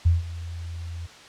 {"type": "tone with ADSR envelope", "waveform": "sine", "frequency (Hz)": 84.6, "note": "E2", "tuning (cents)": 45, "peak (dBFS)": -13, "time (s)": [0.05, 1.07], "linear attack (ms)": 14, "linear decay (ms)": 160, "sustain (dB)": -18, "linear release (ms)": 16, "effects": ["white hiss -46 dBFS RMS until 1.28 s", "low-pass 5000 Hz 12 dB/octave"]}